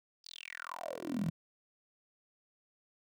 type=tone with high-pass filter sweep; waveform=10% pulse; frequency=42.09 Hz; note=E1; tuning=37 cents sharp; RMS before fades=-40 dBFS; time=0.24-1.3 s; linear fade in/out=10 ms; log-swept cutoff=5000 to 150 Hz; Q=9; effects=none